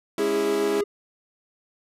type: chord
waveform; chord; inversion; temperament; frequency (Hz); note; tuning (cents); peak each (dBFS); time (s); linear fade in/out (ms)
sawtooth; C# minor; second; equal; 207.7 / 277.2 / 329.6; G#3 / C#4 / E4; 0 / 0 / 0; -30 / -27 / -24; 0.18-0.81; 2
type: tone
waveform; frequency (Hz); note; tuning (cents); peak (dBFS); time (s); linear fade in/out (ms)
triangle; 408; G#4; -31; -20; 0.19-0.84; 10
effects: resampled to 32000 Hz